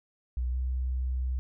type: tone with pitch glide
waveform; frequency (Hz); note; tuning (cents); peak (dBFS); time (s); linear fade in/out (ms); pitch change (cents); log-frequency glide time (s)
sine; 61.74 to 63.62; B1 to C2; 0 to -48; -27; 0.37-1.39; 0; +52; 0.51-0.56
effects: none